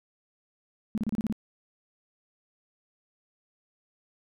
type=tone bursts; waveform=sine; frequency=217.1 Hz; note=A3; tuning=23 cents flat; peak=-25 dBFS; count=7; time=0.95-1.325 s; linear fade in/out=0 ms; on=27 ms; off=31 ms; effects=none